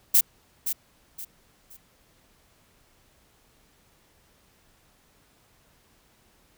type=noise with echo; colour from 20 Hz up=violet; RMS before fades=-17 dBFS; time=0.14-0.21 s; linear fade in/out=10 ms; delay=520 ms; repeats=3; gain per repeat=-10 dB; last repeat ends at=1.77 s; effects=pink hiss -62 dBFS RMS until 6.57 s